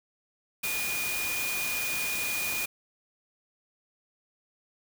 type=tone in noise; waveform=sine; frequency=2447 Hz; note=D#7; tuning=29 cents flat; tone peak=-31 dBFS; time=0.63-2.66 s; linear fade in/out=10 ms; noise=white; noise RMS=-33 dBFS; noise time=0.63-2.66 s; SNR=-1 dB; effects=none